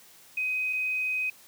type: tone pair in turn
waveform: sine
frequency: 2514 / 2514 Hz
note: D#7 / D#7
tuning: +17 / +17 cents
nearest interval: unison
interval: 0 cents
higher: neither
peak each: -26 dBFS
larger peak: neither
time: 0.37-0.73 / 0.73-1.3 s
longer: second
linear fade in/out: 5 ms
effects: white hiss -54 dBFS RMS until 1.47 s + high-pass 80 Hz 12 dB/octave